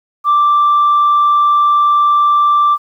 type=tone; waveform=sine; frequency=1174.7 Hz; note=D6; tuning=in tune; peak=-6 dBFS; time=0.24-2.78 s; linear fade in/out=50 ms; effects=tanh soft clip ceiling -5 dBFS + 8-bit

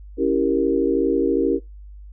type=chord; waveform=sine; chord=C# diminished seventh; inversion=none; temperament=equal; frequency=277.2 / 329.6 / 392 / 466.2 Hz; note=C#4 / E4 / G4 / Bb4; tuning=0 / 0 / 0 / 0 cents; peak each=-22 dBFS; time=0.17-1.6 s; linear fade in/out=50 ms; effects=noise-tail reverb RT60 0.2 s tail -23 dB re dry + added 50 Hz sine -37 dBFS peak until 2.12 s

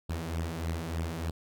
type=beating tone pair; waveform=sawtooth; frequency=80 / 83.3 Hz; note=D#2 / E2; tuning=+49 / +19 cents; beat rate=3.3 Hz; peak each=-32 / -30 dBFS; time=0.09-1.31 s; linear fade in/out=10 ms; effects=none

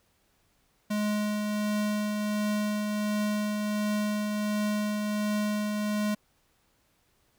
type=tone with tremolo; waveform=square; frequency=209.7 Hz; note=G#3; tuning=17 cents sharp; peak=-26 dBFS; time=0.9-6.15 s; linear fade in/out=10 ms; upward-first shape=triangle; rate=1.4 Hz; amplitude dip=30%; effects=pink hiss -69 dBFS RMS until 7.38 s

